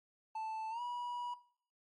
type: tone with pitch glide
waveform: triangle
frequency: 880 to 970.8 Hz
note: A5 to B5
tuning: 0 to -30 cents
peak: -36 dBFS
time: 0.35-1.34 s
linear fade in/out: 5 ms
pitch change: +170 cents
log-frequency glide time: 0.7-0.81 s
effects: noise-tail reverb RT60 0.5 s tail -17 dB re dry + MP3 48 kbps